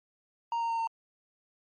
triangle tone with pitch steps, 931 / 924 / 917.1 / 910.3 Hz, A#5 / A#5 / A#5 / A#5, -2 / -16 / -29 / -41 cents, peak -26 dBFS, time 0.52-0.872 s, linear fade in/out 2 ms, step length 88 ms, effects MP3 32 kbps

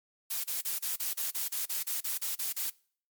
blue noise bursts, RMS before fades -33 dBFS, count 14, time 0.3-2.702 s, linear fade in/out 10 ms, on 140 ms, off 34 ms, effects noise-tail reverb RT60 0.5 s tail -24 dB re dry + MP3 96 kbps

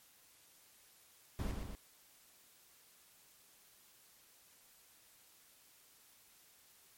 brown noise with echo, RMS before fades -38 dBFS, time 1.39-1.51 s, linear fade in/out 0 ms, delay 120 ms, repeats 2, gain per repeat -4 dB, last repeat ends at 1.75 s, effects white hiss -65 dBFS RMS until 6.97 s + MP3 64 kbps

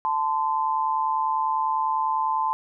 sine tone pair together, 880 / 1030 Hz, A5 / C6, 0 / -28 cents, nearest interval minor third, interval 272 cents, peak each -24 dBFS, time 0.05-2.53 s, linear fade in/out 0 ms, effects none

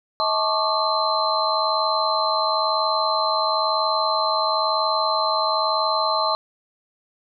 sine tone cluster, 637 / 873 / 1103 / 1184 / 4094 Hz, D#5 / A5 / C#6 / D6 / C8, +41 / -14 / -9 / +14 / -38 cents, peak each -25 dBFS, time 0.2-6.35 s, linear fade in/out 0 ms, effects none

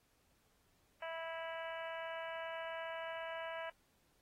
harmonic tone, 327.8 Hz, E4, 10 cents flat, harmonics 2 / 3 / 4 / 5 / 6 / 7 / 8 / 9, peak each -44 / -48 / -53 / -49 / -54 / -54 / -58 / -55 dBFS, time 1.02-3.7 s, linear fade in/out 5 ms, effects pink hiss -75 dBFS RMS until 4.21 s + AAC 48 kbps

